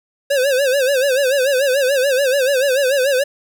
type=tone with vibrato; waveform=square; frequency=537 Hz; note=C5; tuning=45 cents sharp; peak=-14 dBFS; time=0.3-3.24 s; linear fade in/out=10 ms; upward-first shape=sine; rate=6.9 Hz; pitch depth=120 cents each way; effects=none